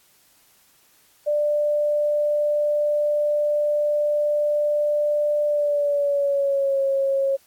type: tone with pitch glide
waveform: sine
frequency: 592 to 546 Hz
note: D5 to C#5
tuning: +14 to -26 cents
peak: -18 dBFS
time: 1.26-7.37 s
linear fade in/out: 20 ms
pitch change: -140 cents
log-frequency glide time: 5.46-6.8 s
effects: white hiss -58 dBFS RMS until 7.46 s + AAC 64 kbps